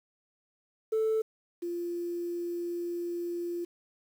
sine tone pair in turn, 440 / 346.1 Hz, A4 / F4, 0 / -16 cents, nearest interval major third, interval 416 cents, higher first, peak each -23 / -31 dBFS, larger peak first, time 0.92-1.22 / 1.62-3.65 s, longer second, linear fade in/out 10 ms, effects tanh soft clip ceiling -23 dBFS + 9-bit

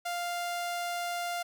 sawtooth tone, 698.5 Hz, F5, in tune, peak -28 dBFS, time 0.05-1.43 s, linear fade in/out 10 ms, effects none

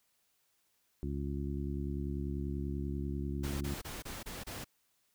harmonic tone, 70.2 Hz, C#2, 22 cents sharp, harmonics 1 / 2 / 3 / 4 / 5, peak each -37 / -40 / -42 / -43 / -44 dBFS, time 1.03-3.74 s, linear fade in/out 0 ms
pink noise bursts, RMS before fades -43 dBFS, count 6, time 3.43-4.645 s, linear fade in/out 10 ms, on 180 ms, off 27 ms
effects white hiss -75 dBFS RMS until 5.14 s

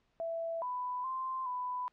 sine tone with pitch steps, 663 / 995 / 1043 / 996 Hz, E5 / B5 / C6 / B5, +10 / +13 / -6 / +14 cents, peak -34 dBFS, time 0.2-1.88 s, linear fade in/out 0 ms, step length 420 ms, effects pink hiss -75 dBFS RMS until 1.92 s + low-pass 4000 Hz 12 dB/octave

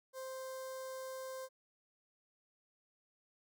sawtooth tone with notch filter, 523.3 Hz, C5, in tune, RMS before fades -45 dBFS, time 0.13-1.49 s, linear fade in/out 50 ms, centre 2600 Hz, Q 0.72, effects none

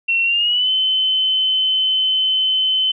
sine tone with pitch glide, 2721 to 3054 Hz, F7 to G7, -46 to -46 cents, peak -14 dBFS, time 0.08-2.92 s, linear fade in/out 10 ms, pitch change +200 cents, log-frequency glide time 0.24-0.7 s, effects none

